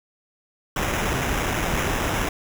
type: noise with sample-and-hold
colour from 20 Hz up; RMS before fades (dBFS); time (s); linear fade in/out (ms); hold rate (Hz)
pink; -24; 0.76-2.29; 5; 4410
effects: none